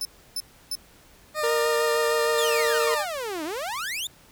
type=tone bursts; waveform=sawtooth; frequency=5274 Hz; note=E8; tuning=in tune; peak=-24 dBFS; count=3; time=0.01-0.753 s; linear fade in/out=2 ms; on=41 ms; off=310 ms
type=tone with vibrato; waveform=20% pulse; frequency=605 Hz; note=D#5; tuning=49 cents flat; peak=-20 dBFS; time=1.34-3.06 s; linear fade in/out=50 ms; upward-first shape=sine; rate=6.5 Hz; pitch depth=27 cents each way
type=tone with pitch glide; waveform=40% pulse; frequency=466.2 to 463.2 Hz; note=A#4 to A#4; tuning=0 to -11 cents; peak=-22 dBFS; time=1.43-2.95 s; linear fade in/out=10 ms; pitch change=-11 cents; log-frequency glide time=1.55-2.6 s
type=exponential two-way sweep; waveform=sawtooth; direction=down then up; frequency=3717 to 294.6 to 3717 Hz; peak=-25 dBFS; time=2.38-4.07 s; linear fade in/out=2 ms; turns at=3.44 s
effects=pink hiss -54 dBFS RMS until 4.31 s